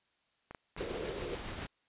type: clicks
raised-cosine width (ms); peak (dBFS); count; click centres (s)
0.5; -30; 3; 0.51 / 0.548 / 0.765
type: noise with tremolo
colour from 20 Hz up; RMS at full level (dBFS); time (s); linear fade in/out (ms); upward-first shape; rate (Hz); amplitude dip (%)
pink; -40; 0.77-1.67; 10; triangle; 7.3; 40
type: band-pass noise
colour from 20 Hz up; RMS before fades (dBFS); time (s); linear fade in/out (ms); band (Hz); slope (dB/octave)
white; -41; 0.8-1.35; 2; 340 to 520; 48
effects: white hiss -75 dBFS RMS until 1.88 s + resampled to 8000 Hz